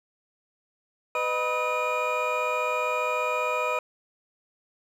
triangle tone cluster, 500 / 615 / 979 / 1267 / 2447 Hz, B4 / D#5 / B5 / D#6 / D#7, +21 / -20 / -15 / +31 / -29 cents, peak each -29 dBFS, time 1.15-3.79 s, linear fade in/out 2 ms, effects none

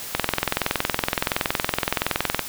click train, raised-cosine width 0.3 ms, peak -3 dBFS, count 49, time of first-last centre 0.15-2.393 s, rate 21.4 Hz, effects white hiss -34 dBFS RMS until 2.48 s

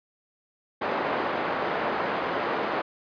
pink band-pass noise, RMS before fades -28 dBFS, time 0.81-2.82 s, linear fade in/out 10 ms, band 390 to 1500 Hz, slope 12 dB/octave, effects resampled to 11025 Hz

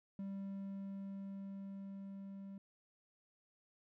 triangle tone with level ramp, 196 Hz, G3, in tune, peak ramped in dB -39 to -45 dBFS, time 0.19-2.58 s, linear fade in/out 2 ms, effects none

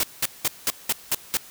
white noise bursts, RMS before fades -22 dBFS, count 7, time 0-1.371 s, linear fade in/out 2 ms, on 33 ms, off 190 ms, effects white hiss -46 dBFS RMS until 1.5 s

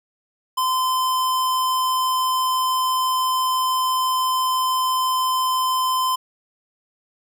square tone, 1029 Hz, C6, 29 cents flat, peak -19 dBFS, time 0.57-6.16 s, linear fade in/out 10 ms, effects none

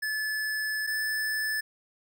square tone pair in turn, 1729 / 1742 Hz, A6 / A6, -31 / -18 cents, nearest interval unison, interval 13 cents, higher second, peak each -29 / -28 dBFS, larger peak second, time 0.02-0.87 / 0.87-1.61 s, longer first, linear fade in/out 10 ms, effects none

